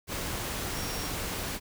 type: tone in noise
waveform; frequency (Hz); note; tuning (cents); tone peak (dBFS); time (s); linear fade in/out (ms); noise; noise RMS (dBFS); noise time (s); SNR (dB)
sine; 5588; F8; 0; -41; 0.73-1.11; 50; pink; -34; 0.07-1.6; -10
effects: none